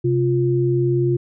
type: tone pair together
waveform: sine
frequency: 131.19 / 350.5 Hz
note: C3 / F4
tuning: +5 / +6 cents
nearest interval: octave + perfect fourth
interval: 1701 cents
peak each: -18 dBFS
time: 0.04-1.17 s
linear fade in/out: 10 ms
effects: none